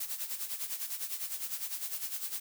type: noise with tremolo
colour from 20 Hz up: blue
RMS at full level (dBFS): -35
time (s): 0-2.4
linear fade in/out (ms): 5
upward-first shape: sine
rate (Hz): 9.9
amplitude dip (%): 70
effects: none